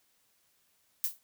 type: noise with exponential decay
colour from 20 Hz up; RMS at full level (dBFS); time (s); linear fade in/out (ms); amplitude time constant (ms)
violet; -26; 1.04-1.19; 0; 31
effects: white hiss -71 dBFS RMS until 1.23 s